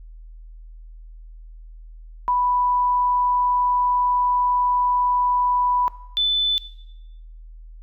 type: tone pair in turn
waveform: sine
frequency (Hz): 987.8 / 3508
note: B5 / A7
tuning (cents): 0 / -6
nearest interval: octave + minor seventh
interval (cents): 2194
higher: second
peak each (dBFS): -17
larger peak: neither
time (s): 2.28-5.88 / 6.17-6.58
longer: first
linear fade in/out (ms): 0
effects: noise-tail reverb RT60 0.9 s tail -17 dB re dry + added 40 Hz sine -38 dBFS peak until 7.82 s